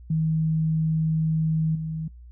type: tone with level steps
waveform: sine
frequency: 159 Hz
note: D#3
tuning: 38 cents sharp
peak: -20 / -27 dBFS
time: 0.1-2.08 s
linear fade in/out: 5 ms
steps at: 1.75 s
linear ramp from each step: 5 ms
effects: noise-tail reverb RT60 0.1 s tail -21 dB re dry + added 60 Hz sine -42 dBFS peak until 2.31 s